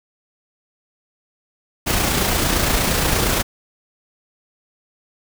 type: noise with amplitude modulation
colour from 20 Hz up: pink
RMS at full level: -17 dBFS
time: 1.86-3.43 s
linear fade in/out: 20 ms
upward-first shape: sine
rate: 28.6 Hz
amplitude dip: 35%
effects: none